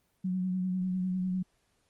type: tone with vibrato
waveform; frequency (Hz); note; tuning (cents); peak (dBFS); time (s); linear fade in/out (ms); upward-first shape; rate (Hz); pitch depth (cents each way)
sine; 184.3; F#3; -7; -28; 0.24-1.43; 10; sine; 10; 29
effects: pink hiss -73 dBFS RMS until 1.89 s + Opus 24 kbps